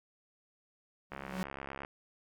45% pulse tone with exponential growth, 185.9 Hz, F#3, 8 cents sharp, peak -31 dBFS, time 1.1-1.43 s, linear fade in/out 0 ms, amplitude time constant 70 ms
click train, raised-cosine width 0.5 ms, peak -26 dBFS, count 51, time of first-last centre 1.12-1.849 s, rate 68.6 Hz
effects none

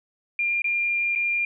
sine tone with dropouts, 2398 Hz, D7, 36 cents sharp, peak -21 dBFS, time 0.39-1.45 s, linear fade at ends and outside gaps 2 ms, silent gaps 0.62-0.643 / 1.152-1.158 s, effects none

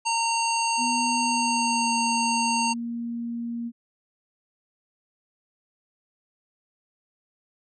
harmonic tone, 918 Hz, A#5, 27 cents flat, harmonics 1 / 3 / 5 / 7 / 9, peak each -24 / -29 / -31 / -32 / -34 dBFS, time 0.05-2.74 s, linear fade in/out 20 ms
sine tone with pitch glide, 244.7 to 234.7 Hz, B3 to A#3, -16 to +12 cents, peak -28 dBFS, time 0.77-3.72 s, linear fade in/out 50 ms, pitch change -72 cents, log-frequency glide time 1.22-1.95 s
effects none

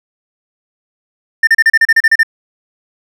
triangle tone bursts, 1800 Hz, A6, 39 cents sharp, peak -3 dBFS, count 11, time 1.43-2.232 s, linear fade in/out 5 ms, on 42 ms, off 34 ms, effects none

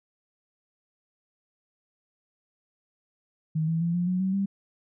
sine tone with pitch steps, 157.6 / 163.54 / 169.69 / 176.08 / 182.72 / 189.6 / 196.74 Hz, D#3 / E3 / F3 / F3 / F#3 / F#3 / G3, +23 / -13 / -50 / +14 / -21 / +43 / +7 cents, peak -23 dBFS, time 3.55-4.46 s, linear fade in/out 10 ms, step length 130 ms, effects none

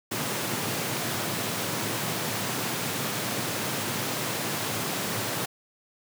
pink high-pass noise, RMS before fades -30 dBFS, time 0.11-5.46 s, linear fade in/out 10 ms, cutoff 100 Hz, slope 96 dB/octave, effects none

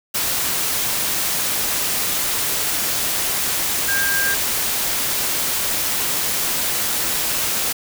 sine tone in noise, 1600 Hz, G6, 35 cents sharp, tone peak -19 dBFS, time 3.88-4.35 s, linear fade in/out 10 ms, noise white, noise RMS -21 dBFS, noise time 0.14-7.73 s, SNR -1 dB, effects none

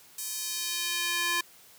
square tone with high-pass filter sweep, 345.8 Hz, F4, 17 cents flat, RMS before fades -31 dBFS, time 0.18-1.41 s, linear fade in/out 5 ms, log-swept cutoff 7800 to 1400 Hz, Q 0.94, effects white hiss -55 dBFS RMS until 1.78 s + high-pass 80 Hz 12 dB/octave

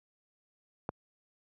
click, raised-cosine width 1 ms, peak -19 dBFS, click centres 0.891 s, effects high-pass 80 Hz 12 dB/octave

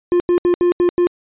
triangle tone bursts at uneven times, 352.2 Hz, F4, 15 cents sharp, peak -9 dBFS, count 6, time 0.12-0.2 / 0.29-0.38 / 0.45-0.54 / 0.61-0.72 / 0.8-0.89 / 0.98-1.07 s, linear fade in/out 0 ms, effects resampled to 8000 Hz

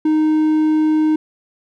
triangle tone, 310 Hz, D#4, 6 cents flat, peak -10 dBFS, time 0.05-1.16 s, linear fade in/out 5 ms, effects none

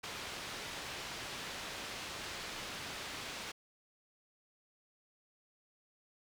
white low-pass noise, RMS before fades -44 dBFS, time 0.03-3.52 s, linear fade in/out 10 ms, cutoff 4100 Hz, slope 12 dB/octave, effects none

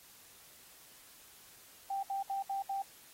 sine tone bursts, 786 Hz, G5, 4 cents sharp, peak -33 dBFS, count 5, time 1.9-2.822 s, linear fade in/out 5 ms, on 130 ms, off 68 ms, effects white hiss -58 dBFS RMS until 3.13 s + AAC 48 kbps

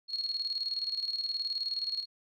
sine tone with tremolo, 4305 Hz, C8, 49 cents sharp, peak -29 dBFS, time 0.08-2.06 s, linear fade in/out 50 ms, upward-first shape square, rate 19 Hz, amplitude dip 60%, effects none

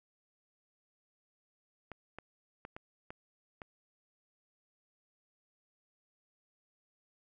clicks, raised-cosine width 0.5 ms, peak -29 dBFS, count 6, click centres 1.917 / 2.186 / 2.651 / 2.765 / 3.105 / 3.618 s, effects none

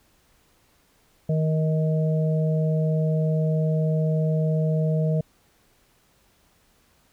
harmonic tone, 157.2 Hz, D#3, 18 cents sharp, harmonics 1 / 3 / 4, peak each -20 / -30 / -30 dBFS, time 1.29-5.21 s, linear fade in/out 5 ms, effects pink hiss -62 dBFS RMS until 7.12 s

